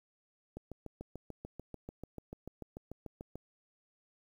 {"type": "click train", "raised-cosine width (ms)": 2, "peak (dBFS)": -30, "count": 20, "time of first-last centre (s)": [0.57, 3.356], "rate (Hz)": 6.82, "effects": ["10-bit"]}